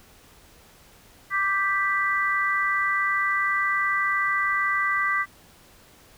sine chord, G major, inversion second, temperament equal, 1174.7 / 1568 / 1975.5 Hz, D6 / G6 / B6, 0 / 0 / 0 cents, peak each -25 / -28 / -24 dBFS, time 1.3-5.26 s, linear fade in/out 50 ms, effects pink hiss -53 dBFS RMS until 6.17 s

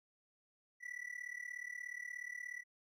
triangle tone with amplitude modulation, 1962 Hz, B6, 12 cents flat, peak -38 dBFS, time 0.8-2.64 s, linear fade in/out 50 ms, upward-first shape sine, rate 36.8 Hz, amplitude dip 90%, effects none

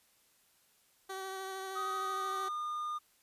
15% pulse tone with vibrato, 382.5 Hz, G4, 42 cents flat, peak -33 dBFS, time 1.09-2.49 s, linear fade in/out 10 ms, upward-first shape triangle, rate 13 Hz, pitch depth 20 cents each way
triangle tone with pitch glide, 1249 to 1215.5 Hz, D#6 to D#6, +6 to -41 cents, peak -33 dBFS, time 1.75-2.99 s, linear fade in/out 20 ms, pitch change -47 cents, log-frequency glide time 1.97-2.38 s
effects white hiss -69 dBFS RMS until 3.22 s + resampled to 32000 Hz

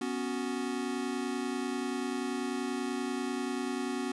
square chord, B suspended second, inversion none, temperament equal, 246.9 / 277.2 / 370 Hz, B3 / C#4 / F#4, 0 / 0 / 0 cents, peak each -36 / -37 / -38 dBFS, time 0.01-4.12 s, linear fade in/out 5 ms, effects resampled to 24000 Hz

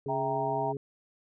harmonic tone, 138.59 Hz, C#3, in tune, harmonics 1 / 2 / 3, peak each -37 / -40 / -34 dBFS, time 0.06-0.77 s, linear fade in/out 2 ms
sine chord, E diminished, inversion none, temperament equal, 659.3 / 784 / 932.3 Hz, E5 / G5 / Bb5, 0 / 0 / 0 cents, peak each -33 dBFS, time 0.08-0.73 s, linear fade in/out 20 ms
effects none

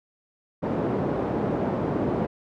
pink band-pass noise, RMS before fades -26 dBFS, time 0.62-2.27 s, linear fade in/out 20 ms, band 170 to 630 Hz, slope 12 dB/octave, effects none

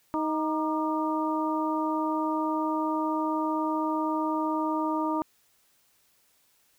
harmonic tone with a mistuned harmonic, 312.7 Hz, D#4, 9 cents sharp, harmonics 1 / 2 / 3 / 4, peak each -28 / -34 / -30 / -34 dBFS, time 0.14-5.22 s, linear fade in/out 0 ms, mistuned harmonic 4, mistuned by -68 cents, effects white hiss -66 dBFS RMS until 6.78 s

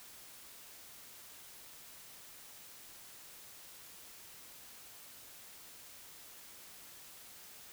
silence, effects white hiss -54 dBFS RMS until 7.72 s

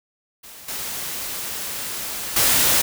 white noise with level steps, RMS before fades -41 / -29 / -17 dBFS, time 0.43-2.82 s, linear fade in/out 10 ms, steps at 0.68 / 2.36 s, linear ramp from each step 5 ms, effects none

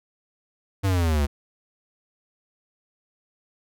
square exponential sweep, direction down, 100 to 69.3 Hz, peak -20 dBFS, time 0.83-1.27 s, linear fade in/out 20 ms, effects none

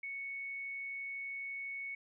sine tone, 2217 Hz, C#7, in tune, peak -39 dBFS, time 0.03-1.95 s, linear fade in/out 5 ms, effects none

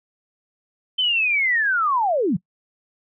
sine linear sweep, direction down, 3100 to 142.1 Hz, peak -17 dBFS, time 0.98-2.37 s, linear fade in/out 10 ms, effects noise-tail reverb RT60 0.1 s tail -23 dB re dry

